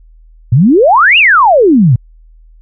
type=exponential two-way sweep; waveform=sine; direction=up then down; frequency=109.9 to 2892 to 109.9 Hz; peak=-3 dBFS; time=0.52-1.96 s; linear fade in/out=5 ms; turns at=1.18 s; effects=added 40 Hz sine -37 dBFS peak until 2.61 s